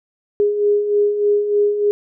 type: beating tone pair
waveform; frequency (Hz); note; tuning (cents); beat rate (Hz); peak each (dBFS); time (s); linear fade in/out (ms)
sine; 409.8 / 413.1; G#4 / G#4; -23 / -9; 3.3; -22 / -14; 0.4-1.91; 0
effects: none